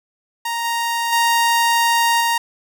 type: tone with level steps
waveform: sawtooth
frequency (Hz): 932.3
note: A#5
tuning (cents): 0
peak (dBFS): -17 / -15 / -10 / -12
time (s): 0.45-2.38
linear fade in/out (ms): 5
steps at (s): 0.64 / 1.12 / 2.2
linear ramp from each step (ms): 10
effects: none